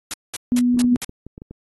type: noise bursts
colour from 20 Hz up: white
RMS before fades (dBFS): -26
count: 5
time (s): 0.11-1.045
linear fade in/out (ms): 0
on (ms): 27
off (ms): 200
type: tone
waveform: sine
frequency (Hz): 245.1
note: B3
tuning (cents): -13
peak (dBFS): -14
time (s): 0.52-0.96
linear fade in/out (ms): 0
type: clicks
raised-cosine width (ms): 3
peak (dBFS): -23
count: 8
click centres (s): 0.744 / 0.846 / 0.965 / 1.094 / 1.266 / 1.379 / 1.419 / 1.51
effects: AAC 32 kbps